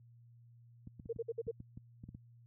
clicks, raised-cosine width 5 ms, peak -34 dBFS, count 10, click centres 0.873 / 0.997 / 1.058 / 1.162 / 1.469 / 1.603 / 1.774 / 2.038 / 2.089 / 2.148 s
sine tone bursts, 460 Hz, A#4, 23 cents flat, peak -34 dBFS, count 5, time 1.09-1.514 s, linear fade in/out 10 ms, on 40 ms, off 56 ms
effects added 118 Hz sine -57 dBFS peak until 2.46 s + high-pass 80 Hz 12 dB/octave

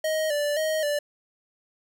square tone with vibrato, 606 Hz, D#5, 46 cents flat, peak -24 dBFS, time 0.04-0.99 s, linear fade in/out 5 ms, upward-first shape square, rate 1.9 Hz, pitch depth 61 cents each way, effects none

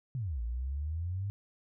sine exponential two-way sweep, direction down then up, 138.3 to 55.8 to 102.7 Hz, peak -32 dBFS, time 0.15-1.3 s, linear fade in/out 0 ms, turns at 0.42 s, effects none

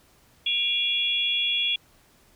sine tone cluster, 2397 / 2776 / 3359 Hz, D7 / F7 / G#7, +35 / -11 / +19 cents, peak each -31 / -30 / -23 dBFS, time 0.46-1.76 s, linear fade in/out 5 ms, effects pink hiss -59 dBFS RMS until 2.35 s

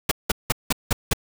pink noise bursts, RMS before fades -19 dBFS, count 6, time 0.09-1.134 s, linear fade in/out 5 ms, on 24 ms, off 180 ms, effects none

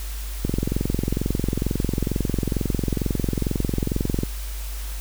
click train, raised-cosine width 3 ms, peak -9 dBFS, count 85, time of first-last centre 0.45-4.234 s, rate 22.2 Hz, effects added 50 Hz sine -28 dBFS peak until 5 s + white hiss -39 dBFS RMS until 5 s

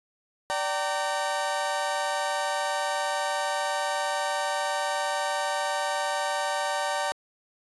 30% pulse tone cluster, 584 / 771 / 916 Hz, D5 / G5 / A#5, -10 / -29 / -31 cents, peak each -28 dBFS, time 0.5-7.12 s, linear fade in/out 0 ms, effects resampled to 24000 Hz

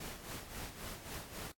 pink noise with tremolo, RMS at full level -44 dBFS, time 0-1.52 s, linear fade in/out 5 ms, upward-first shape sine, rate 3.7 Hz, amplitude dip 65%, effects noise-tail reverb RT60 0.1 s tail -23 dB re dry + AAC 64 kbps

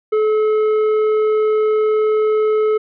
sine tone with tanh clipping, 430.5 Hz, A4, 38 cents flat, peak -14 dBFS, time 0.12-2.78 s, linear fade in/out 10 ms, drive 8 dB, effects none

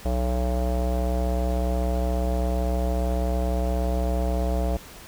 square tone with low-pass filter, 61.8 Hz, B1, 2 cents sharp, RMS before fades -24 dBFS, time 0.05-4.77 s, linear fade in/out 5 ms, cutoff 650 Hz, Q 4.1, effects pink hiss -44 dBFS RMS until 5.07 s

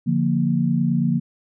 sine chord, Bb major, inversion first, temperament just, 145.68 / 174.81 / 233.1 Hz, D3 / F3 / Bb3, -14 / +2 / 0 cents, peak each -22 / -21 / -21 dBFS, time 0.06-1.2 s, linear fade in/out 20 ms, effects none

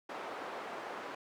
white band-pass noise, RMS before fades -43 dBFS, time 0.09-1.15 s, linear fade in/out 5 ms, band 350 to 1100 Hz, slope 12 dB/octave, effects none

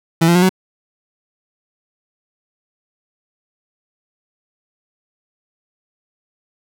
30% pulse tone with pitch steps, 164.81 / 171.81 / 179.1 / 186.71 Hz, E3 / F3 / F3 / F#3, 0 / -28 / +44 / +16 cents, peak -7 dBFS, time 0.21-0.494 s, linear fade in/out 10 ms, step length 71 ms, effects none

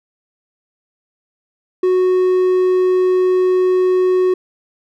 triangle tone, 368.3 Hz, F#4, 8 cents flat, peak -9 dBFS, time 1.83-4.34 s, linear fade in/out 5 ms, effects none

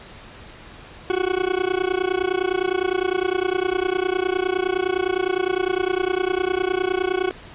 40% pulse tone with amplitude modulation, 370 Hz, F#4, in tune, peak -15 dBFS, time 1.1-7.31 s, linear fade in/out 0 ms, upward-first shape sine, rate 29.8 Hz, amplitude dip 95%, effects pink hiss -42 dBFS RMS until 7.54 s + resampled to 8000 Hz

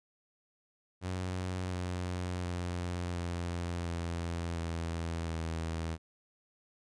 sawtooth tone with pitch steps, 91.7 / 89.97 / 88.27 / 86.6 / 84.97 / 83.36 / 81.79 Hz, F#2 / F#2 / F2 / F2 / F2 / E2 / E2, -15 / -48 / +19 / -14 / -47 / +20 / -13 cents, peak -30 dBFS, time 1.01-5.98 s, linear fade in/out 50 ms, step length 710 ms, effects resampled to 22050 Hz

